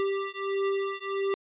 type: beating tone pair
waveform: square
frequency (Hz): 392 / 393.5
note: G4 / G4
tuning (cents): 0 / +7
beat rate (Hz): 1.5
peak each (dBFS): -31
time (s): 0-1.34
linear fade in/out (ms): 0
effects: resampled to 8000 Hz